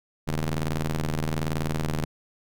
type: ring-modulated tone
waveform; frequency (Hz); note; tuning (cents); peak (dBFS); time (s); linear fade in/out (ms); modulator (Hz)
sawtooth; 78.9; D#2; +25; -18; 0.27-2.05; 10; 68.3
effects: none